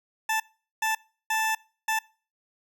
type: tone bursts at uneven times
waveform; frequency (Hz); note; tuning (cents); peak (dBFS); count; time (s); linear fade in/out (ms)
20% pulse; 880; A5; 0; -19; 4; 0.29-0.4 / 0.82-0.95 / 1.3-1.55 / 1.88-1.99; 5
effects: noise-tail reverb RT60 0.4 s tail -24 dB re dry